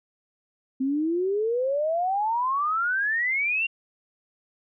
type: exponential sweep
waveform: sine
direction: up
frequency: 258.2 to 2794 Hz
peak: -22 dBFS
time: 0.8-3.67 s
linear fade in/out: 10 ms
effects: none